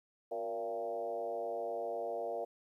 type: tone with frequency modulation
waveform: sine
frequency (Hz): 576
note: D5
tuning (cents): -34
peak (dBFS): -35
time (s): 0.31-2.45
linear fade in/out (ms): 10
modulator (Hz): 108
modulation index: 1.5
effects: 12-bit